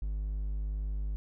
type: tone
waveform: triangle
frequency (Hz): 51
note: G#1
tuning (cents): -31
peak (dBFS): -29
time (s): 0.02-1.16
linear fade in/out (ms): 0
effects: none